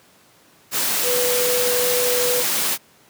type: tone in noise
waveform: sine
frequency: 493.9 Hz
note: B4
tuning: in tune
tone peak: -20 dBFS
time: 1.03-2.44 s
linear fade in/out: 50 ms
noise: white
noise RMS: -21 dBFS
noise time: 0.71-2.78 s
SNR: -2 dB
effects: pink hiss -53 dBFS RMS until 3.09 s + high-pass 150 Hz 12 dB/octave